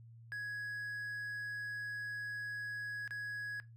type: tone with dropouts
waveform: triangle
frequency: 1668 Hz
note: G#6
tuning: 7 cents sharp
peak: -37 dBFS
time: 0.32-3.6 s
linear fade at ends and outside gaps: 0 ms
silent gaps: 3.077-3.108 s
effects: noise-tail reverb RT60 0.2 s tail -17 dB re dry + added 115 Hz sine -53 dBFS peak until 3.76 s